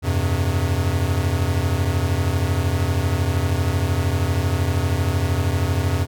square chord, F suspended second, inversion none, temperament equal with one note detuned, 85.17 / 98 / 130.81 Hz, F2 / G2 / C3, -43 / 0 / 0 cents, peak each -22 / -23 / -26 dBFS, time 0.02-6.07 s, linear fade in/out 50 ms, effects none

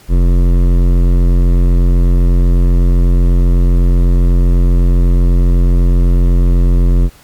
sine tone with hard clipping, 44.01 Hz, F1, 14 cents sharp, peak -8 dBFS, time 0.08-7.1 s, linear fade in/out 50 ms, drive 15 dB, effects pink hiss -43 dBFS RMS until 7.23 s + MP3 96 kbps

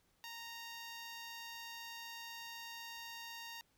10% pulse tone, 928 Hz, A#5, 8 cents flat, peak -38 dBFS, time 0.24-3.61 s, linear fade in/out 0 ms, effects pink hiss -75 dBFS RMS until 3.77 s

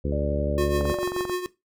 harmonic tone, 71.9 Hz, D2, 36 cents flat, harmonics 1 / 2 / 3 / 4 / 5 / 6 / 7, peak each -27 / -30 / -32 / -33 / -34 / -35 / -35 dBFS, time 0.04-0.93 s, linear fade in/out 10 ms
sine tone, 587.3 Hz, D5, in tune, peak -28 dBFS, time 0.12-1.03 s, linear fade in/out 5 ms
square tone with tremolo, 361.4 Hz, F#4, 41 cents flat, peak -23 dBFS, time 0.58-1.46 s, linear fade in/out 0 ms, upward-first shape triangle, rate 6.9 Hz, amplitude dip 75%
click train, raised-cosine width 1 ms, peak -18 dBFS, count 12, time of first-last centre 0.81-1.297 s, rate 22.6 Hz
effects noise-tail reverb RT60 0.2 s tail -17 dB re dry

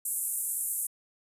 white band-pass noise, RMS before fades -32 dBFS, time 0.05-0.87 s, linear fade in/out 5 ms, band 8100 to 13000 Hz, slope 48 dB/octave, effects resampled to 32000 Hz

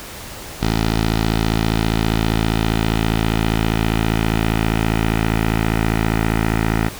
10% pulse tone with low-pass filter sweep, 55 Hz, A1, in tune, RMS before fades -18 dBFS, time 0.61-6.89 s, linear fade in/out 10 ms, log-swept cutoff 4700 to 2100 Hz, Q 1.8, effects pink hiss -33 dBFS RMS until 6.99 s

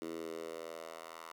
10% pulse tone with high-pass filter sweep, 82 Hz, E2, 9 cents flat, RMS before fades -45 dBFS, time 0.02-1.32 s, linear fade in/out 0 ms, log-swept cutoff 320 to 930 Hz, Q 2.7, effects none

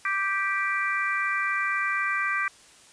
harmonic tone, 392 Hz, G4, in tune, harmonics 3 / 4 / 5 / 6, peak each -29 / -29 / -29 / -31 dBFS, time 0.05-2.48 s, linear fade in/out 2 ms, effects white hiss -53 dBFS RMS until 2.92 s + resampled to 22050 Hz

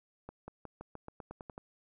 accelerating click train, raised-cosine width 1 ms, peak -30 dBFS, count 11, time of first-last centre 0.29-1.579 s, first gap 190 ms, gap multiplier 0.91, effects none

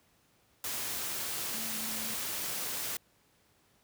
sine tone in noise, 220 Hz, A3, in tune, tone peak -45 dBFS, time 1.54-2.14 s, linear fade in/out 2 ms, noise white, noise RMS -36 dBFS, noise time 0.64-2.97 s, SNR -12 dB, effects pink hiss -68 dBFS RMS until 3.83 s + high-pass 60 Hz 12 dB/octave

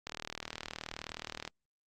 click train, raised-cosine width 0.2 ms, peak -21 dBFS, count 56, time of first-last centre 0.07-1.477 s, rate 39.1 Hz, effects Opus 48 kbps

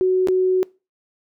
sine tone with dropouts, 371.4 Hz, F#4, 7 cents sharp, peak -14 dBFS, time 0.01-0.63 s, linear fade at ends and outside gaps 0 ms, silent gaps 0.273-0.285 s, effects noise-tail reverb RT60 0.3 s tail -24 dB re dry

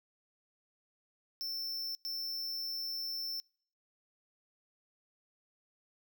square tone bursts at uneven times, 5360 Hz, E8, 28 cents sharp, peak -36 dBFS, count 2, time 1.41-1.95 / 2.05-3.4 s, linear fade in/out 0 ms, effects noise-tail reverb RT60 0.5 s tail -26 dB re dry

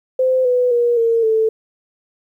sine tone with pitch steps, 516 / 496.4 / 477.6 / 459.4 / 442 Hz, C5 / B4 / A#4 / A#4 / A4, -24 / +9 / +42 / -25 / +8 cents, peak -12 dBFS, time 0.19-1.49 s, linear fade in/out 5 ms, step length 260 ms, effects 9-bit

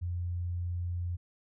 sine tone, 87.7 Hz, F2, 8 cents sharp, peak -31 dBFS, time 0.01-1.17 s, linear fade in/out 20 ms, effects none

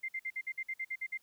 sine tone bursts, 2093 Hz, C7, in tune, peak -34 dBFS, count 11, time 0.03-1.176 s, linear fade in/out 10 ms, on 56 ms, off 53 ms, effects white hiss -70 dBFS RMS until 1.22 s

